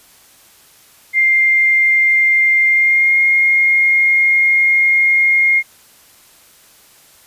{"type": "tone with pitch glide", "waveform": "sine", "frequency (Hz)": [2104, 2136], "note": ["C7", "C7"], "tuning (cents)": [9, 35], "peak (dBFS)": -9, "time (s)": [1.13, 5.63], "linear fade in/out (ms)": 50, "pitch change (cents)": 26, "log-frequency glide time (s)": [2.67, 3.18], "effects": ["white hiss -47 dBFS RMS until 7.26 s", "resampled to 32000 Hz"]}